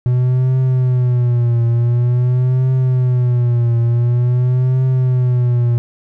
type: tone with vibrato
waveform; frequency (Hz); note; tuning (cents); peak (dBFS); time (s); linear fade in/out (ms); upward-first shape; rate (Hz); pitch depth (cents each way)
triangle; 123.47; B2; 0; -9; 0.06-5.78; 0; triangle; 0.47; 96
effects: none